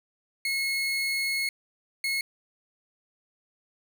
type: tone bursts at uneven times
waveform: 30% pulse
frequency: 2174 Hz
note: C#7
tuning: 34 cents flat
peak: -23 dBFS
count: 2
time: 0.45-1.49 / 2.04-2.21 s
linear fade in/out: 2 ms
effects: none